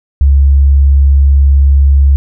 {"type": "tone", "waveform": "sine", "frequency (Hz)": 69.3, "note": "C#2", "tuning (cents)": 0, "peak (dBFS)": -3, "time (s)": [0.21, 2.16], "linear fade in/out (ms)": 0, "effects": []}